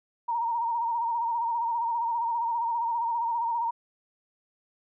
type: tone with vibrato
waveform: sine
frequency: 932.3 Hz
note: A#5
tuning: in tune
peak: -25 dBFS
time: 0.28-3.71 s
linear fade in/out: 10 ms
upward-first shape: sine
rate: 15 Hz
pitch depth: 51 cents each way
effects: none